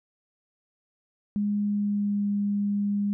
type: tone with pitch glide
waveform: sine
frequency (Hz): 205.8 to 203.3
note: G#3 to G#3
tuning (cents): -16 to -37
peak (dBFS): -23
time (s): 1.36-3.13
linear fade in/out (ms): 0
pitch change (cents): -21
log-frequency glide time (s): 1.63-2.28
effects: none